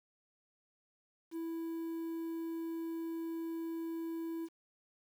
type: tone with quantisation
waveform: triangle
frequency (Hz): 329.6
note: E4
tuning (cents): 0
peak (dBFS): -35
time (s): 1.31-4.49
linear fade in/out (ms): 50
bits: 10
effects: none